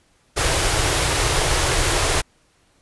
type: band-stop noise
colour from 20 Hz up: pink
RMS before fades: -19 dBFS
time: 0.36-2.22 s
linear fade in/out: 20 ms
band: 150 to 300 Hz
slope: 48 dB/octave
effects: pink hiss -60 dBFS RMS until 2.81 s + resampled to 24000 Hz